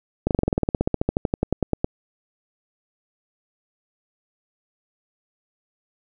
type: slowing click train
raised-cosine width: 2 ms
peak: -6 dBFS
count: 24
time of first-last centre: 0.27-1.844 s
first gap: 38 ms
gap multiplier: 1.05
effects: none